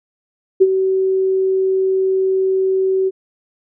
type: tone with ADSR envelope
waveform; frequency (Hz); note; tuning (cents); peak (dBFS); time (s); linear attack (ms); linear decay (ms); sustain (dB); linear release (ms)
sine; 380.2; F#4; +47; -4; 0.6-3.11; 19; 42; -9; 35
effects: none